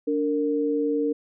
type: tone pair together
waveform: sine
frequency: 290.6 / 459.8 Hz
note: D4 / A#4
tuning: -18 / -24 cents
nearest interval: minor sixth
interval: 794 cents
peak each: -24 dBFS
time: 0.07-1.13 s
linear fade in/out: 10 ms
effects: none